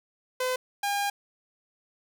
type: tone pair in turn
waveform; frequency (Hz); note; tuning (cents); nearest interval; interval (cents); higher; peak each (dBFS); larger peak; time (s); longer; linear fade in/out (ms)
sawtooth; 509 / 808; C5 / G#5; -48 / -48; minor sixth; 800; second; -22; neither; 0.4-0.56 / 0.83-1.1; second; 5
effects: none